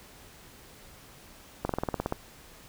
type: slowing click train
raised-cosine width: 1 ms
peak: -14 dBFS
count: 10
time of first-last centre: 1.65-2.124 s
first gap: 43 ms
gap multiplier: 1.05
effects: pink hiss -52 dBFS RMS until 2.68 s